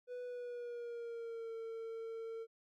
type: tone with pitch glide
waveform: triangle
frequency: 493.9 to 452.9 Hz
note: B4 to A#4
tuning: 0 to -50 cents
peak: -40 dBFS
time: 0.07-2.47 s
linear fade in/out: 50 ms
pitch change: -150 cents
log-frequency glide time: 0.24-1.54 s
effects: none